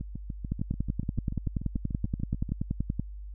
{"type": "two click trains", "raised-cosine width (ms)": 5, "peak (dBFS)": [-23, -16], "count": [18, 27], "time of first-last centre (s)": [[0.01, 2.492], [0.52, 2.996]], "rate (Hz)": [6.85, 10.5], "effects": ["added 50 Hz sine -38 dBFS peak until 3.34 s"]}